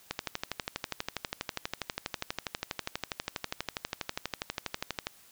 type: click train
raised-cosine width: 0.2 ms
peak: -14 dBFS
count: 62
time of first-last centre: 0.11-5.069 s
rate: 12.3 Hz
effects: white hiss -58 dBFS RMS until 5.31 s